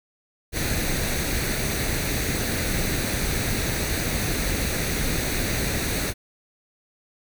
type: noise with comb filter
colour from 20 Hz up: pink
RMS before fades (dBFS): -25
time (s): 0.52-6.14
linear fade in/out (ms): 50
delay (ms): 0.48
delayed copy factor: +0.55
effects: none